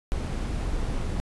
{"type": "noise", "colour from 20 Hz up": "brown", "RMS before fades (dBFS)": -28, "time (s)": [0.12, 1.2], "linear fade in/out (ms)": 0, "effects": ["resampled to 24000 Hz"]}